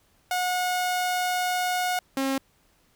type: tone pair in turn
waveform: sawtooth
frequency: 726 / 269.5 Hz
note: F#5 / C#4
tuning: -33 / -49 cents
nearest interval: octave + perfect fourth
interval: 1716 cents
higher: first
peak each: -20 dBFS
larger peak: neither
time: 0.31-1.99 / 2.17-2.38 s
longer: first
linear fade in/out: 2 ms
effects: pink hiss -64 dBFS RMS until 2.95 s